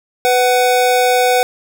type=tone pair together; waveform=square; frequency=497.9 / 746 Hz; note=B4 / F#5; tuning=+14 / +14 cents; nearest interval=perfect fifth; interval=700 cents; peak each=-14 dBFS; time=0.25-1.43 s; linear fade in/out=0 ms; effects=none